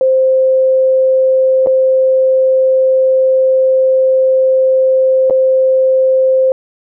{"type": "tone with dropouts", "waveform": "sine", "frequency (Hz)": 523.3, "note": "C5", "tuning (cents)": 0, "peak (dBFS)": -7, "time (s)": [0.01, 6.52], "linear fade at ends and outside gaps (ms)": 1, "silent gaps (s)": [[1.662, 1.67], [5.299, 5.307]], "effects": []}